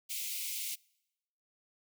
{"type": "high-pass noise", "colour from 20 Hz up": "white", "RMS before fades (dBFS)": -38, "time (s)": [0.09, 0.76], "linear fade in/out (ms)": 20, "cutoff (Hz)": 2100, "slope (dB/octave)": 96, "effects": ["noise-tail reverb RT60 0.9 s tail -26 dB re dry"]}